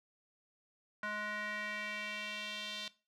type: tone with band-pass filter sweep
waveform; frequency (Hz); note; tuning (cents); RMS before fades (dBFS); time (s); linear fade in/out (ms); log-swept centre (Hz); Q
square; 210; G#3; +19; -41; 1.03-2.88; 2; 1500 to 3600; 2.8
effects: noise-tail reverb RT60 0.3 s tail -17 dB re dry